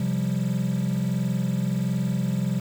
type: chord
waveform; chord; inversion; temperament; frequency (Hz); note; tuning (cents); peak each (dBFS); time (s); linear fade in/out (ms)
triangle; C suspended fourth; none; equal; 130.81 / 174.61 / 196; C3 / F3 / G3; 0 / 0 / 0; -24; 0-2.6; 5
effects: tanh soft clip ceiling -15 dBFS + 7-bit